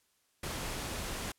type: noise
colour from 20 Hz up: pink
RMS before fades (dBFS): -38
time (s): 0.43-1.32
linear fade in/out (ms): 5
effects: white hiss -73 dBFS RMS until 1.38 s + low-pass 12000 Hz 12 dB/octave